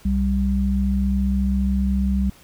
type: tone pair together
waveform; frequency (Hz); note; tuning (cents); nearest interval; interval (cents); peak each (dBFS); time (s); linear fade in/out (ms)
sine; 65.41 / 196; C2 / G3; 0 / 0; octave + perfect fifth; 1900; -20; 0.05-2.3; 5
effects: pink hiss -50 dBFS RMS until 2.43 s